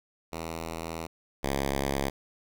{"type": "tone pair in turn", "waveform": "5% pulse", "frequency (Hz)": [82, 68.95], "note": ["E2", "C#2"], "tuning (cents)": [-9, -9], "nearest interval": "minor third", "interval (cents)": 300, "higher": "first", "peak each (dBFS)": [-23, -16], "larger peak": "second", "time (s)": [[0.32, 1.07], [1.43, 2.1]], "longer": "first", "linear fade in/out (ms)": 10, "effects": []}